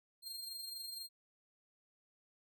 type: tone with amplitude modulation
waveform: sawtooth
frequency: 4202 Hz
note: C8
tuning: 7 cents sharp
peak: -39 dBFS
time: 0.22-1.09 s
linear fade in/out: 50 ms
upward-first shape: sine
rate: 24.2 Hz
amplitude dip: 45%
effects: none